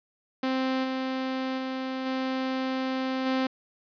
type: tone with level steps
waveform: sawtooth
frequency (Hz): 261.6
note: C4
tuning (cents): 0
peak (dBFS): -21 / -24 / -26 / -23 / -20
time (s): 0.43-3.47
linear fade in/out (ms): 5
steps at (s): 0.83 / 1.57 / 2.05 / 3.25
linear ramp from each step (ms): 20
effects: resampled to 11025 Hz + 10-bit